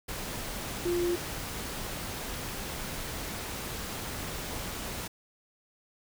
sine tone in noise, 349.2 Hz, F4, in tune, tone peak -26 dBFS, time 0.85-1.16 s, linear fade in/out 10 ms, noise pink, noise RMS -37 dBFS, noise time 0.08-5.08 s, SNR +8 dB, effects none

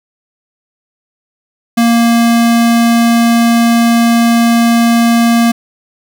square tone, 233.1 Hz, A#3, in tune, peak -7 dBFS, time 1.77-5.52 s, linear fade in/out 10 ms, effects none

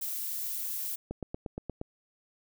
violet noise, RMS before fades -35 dBFS, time 0.01-0.96 s, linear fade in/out 10 ms
click train, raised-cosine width 2 ms, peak -22 dBFS, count 7, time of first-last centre 1.11-1.814 s, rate 8.52 Hz
effects none

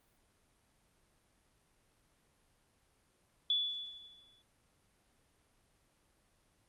sine tone with exponential decay, 3439 Hz, A7, 40 cents flat, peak -27 dBFS, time 3.5-4.42 s, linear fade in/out 2 ms, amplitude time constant 200 ms, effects pink hiss -72 dBFS RMS until 6.68 s + Opus 32 kbps

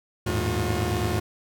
sawtooth tone cluster, 79.8 / 102.4 / 111.3 / 358.6 Hz, D#2 / G#2 / A2 / F4, +44 / -24 / +20 / +46 cents, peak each -25 dBFS, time 0.26-1.2 s, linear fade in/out 10 ms, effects none

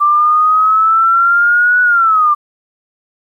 sine exponential two-way sweep, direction up then down, 1174.7 to 1480 to 1174.7 Hz, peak -7 dBFS, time 0-2.35 s, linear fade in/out 20 ms, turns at 1.82 s, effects 8-bit

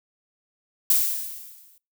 violet noise with exponential decay, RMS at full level -17 dBFS, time 0.9-1.78 s, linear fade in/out 2 ms, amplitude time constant 190 ms, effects noise-tail reverb RT60 0.3 s tail -25 dB re dry

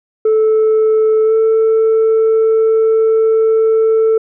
sine tone with pitch glide, 437 to 443.9 Hz, A4 to A4, -12 to +15 cents, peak -6 dBFS, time 0.25-4.18 s, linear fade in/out 5 ms, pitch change +27 cents, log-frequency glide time 1.24-1.34 s, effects tanh soft clip ceiling -7 dBFS

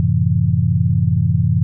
sine chord, F# half-diminished seventh, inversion none, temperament just, 92.5 / 111 / 133.2 / 166.5 Hz, F#2 / A2 / C3 / E3, 0 / +16 / +31 / +18 cents, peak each -18 dBFS, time 0-1.63 s, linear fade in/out 0 ms, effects none

